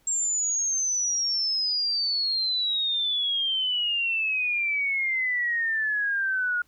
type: exponential sweep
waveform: sine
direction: down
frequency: 7500 to 1431 Hz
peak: -23 dBFS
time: 0.07-6.62 s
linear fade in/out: 5 ms
effects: pink hiss -65 dBFS RMS until 6.67 s